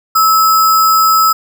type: tone with sample-and-hold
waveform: sine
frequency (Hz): 1300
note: E6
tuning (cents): -24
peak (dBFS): -6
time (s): 0.15-1.33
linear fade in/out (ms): 10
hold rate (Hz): 6300
effects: none